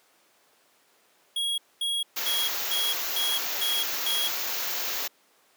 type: tone bursts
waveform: square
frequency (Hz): 3306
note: G#7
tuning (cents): -9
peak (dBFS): -26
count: 7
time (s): 1.36-4.28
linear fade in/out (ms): 5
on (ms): 220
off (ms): 230
type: band-stop noise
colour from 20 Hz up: white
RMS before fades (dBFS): -30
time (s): 2.16-5.08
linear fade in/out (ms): 10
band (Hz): 7100 to 12000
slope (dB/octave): 96
effects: pink hiss -62 dBFS RMS until 5.56 s + high-pass 400 Hz 12 dB/octave